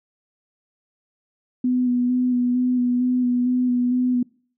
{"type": "tone with vibrato", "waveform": "sine", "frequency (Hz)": 248.3, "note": "B3", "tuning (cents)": 9, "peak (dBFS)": -17, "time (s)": [1.64, 4.23], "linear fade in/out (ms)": 5, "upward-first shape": "square", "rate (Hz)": 2.2, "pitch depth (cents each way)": 17, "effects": ["noise-tail reverb RT60 0.5 s tail -25 dB re dry"]}